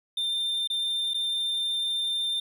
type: tone with dropouts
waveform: triangle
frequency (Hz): 3594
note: A7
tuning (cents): +36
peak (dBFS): -24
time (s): 0.17-2.4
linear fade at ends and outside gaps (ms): 5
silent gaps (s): 0.675-0.7 / 1.136-1.143
effects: none